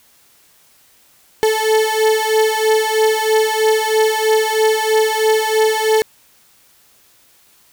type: beating tone pair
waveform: 35% pulse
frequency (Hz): 435.5 / 438.6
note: A4 / A4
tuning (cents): -18 / -6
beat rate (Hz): 3.1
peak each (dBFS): -14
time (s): 1.43-6.02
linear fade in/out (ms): 0
effects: white hiss -52 dBFS RMS until 7.72 s